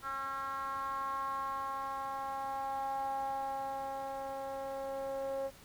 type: tone with band-pass filter sweep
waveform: 10% pulse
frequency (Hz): 271.3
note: C#4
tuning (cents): -37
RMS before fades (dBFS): -38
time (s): 0.02-5.51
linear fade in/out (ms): 50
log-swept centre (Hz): 1300 to 560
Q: 5.4
effects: pink hiss -57 dBFS RMS until 5.64 s